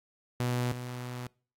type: tone pair in turn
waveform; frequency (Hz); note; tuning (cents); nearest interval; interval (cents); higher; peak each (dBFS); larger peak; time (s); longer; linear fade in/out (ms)
sawtooth; 123 / 123.68; B2 / B2; -7 / +3; unison; 10; second; -24 / -33; first; 0.4-0.72 / 0.72-1.27; second; 0
effects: noise-tail reverb RT60 0.4 s tail -24 dB re dry + AAC 48 kbps